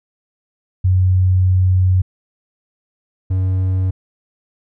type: tone pair in turn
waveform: sine / triangle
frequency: 92.5 / 93.57 Hz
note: F#2 / F#2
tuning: 0 / +20 cents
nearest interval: unison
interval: 20 cents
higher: second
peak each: -10 / -12 dBFS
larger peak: first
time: 0.84-2.02 / 3.3-3.91 s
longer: first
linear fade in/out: 10 ms
effects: none